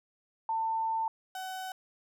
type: tone pair in turn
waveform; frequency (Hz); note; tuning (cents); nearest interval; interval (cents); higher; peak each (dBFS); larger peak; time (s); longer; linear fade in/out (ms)
sine / 35% pulse; 895 / 752.6; A5 / F#5; +29 / +29; minor third; 300; first; -28 / -35; first; 0.49-1.08 / 1.35-1.72; first; 2
effects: none